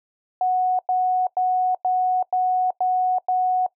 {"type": "tone bursts", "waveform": "sine", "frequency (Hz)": 737, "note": "F#5", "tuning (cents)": -7, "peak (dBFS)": -17, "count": 7, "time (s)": [0.41, 3.664], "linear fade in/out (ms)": 2, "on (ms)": 380, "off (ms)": 99, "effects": ["noise-tail reverb RT60 0.1 s tail -21 dB re dry"]}